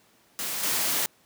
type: noise with level steps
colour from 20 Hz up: white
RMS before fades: -31 / -26 dBFS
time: 0.39-1.06 s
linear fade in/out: 0 ms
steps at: 0.63 s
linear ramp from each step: 5 ms
effects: pink hiss -61 dBFS RMS until 1.25 s + high-pass 150 Hz 12 dB/octave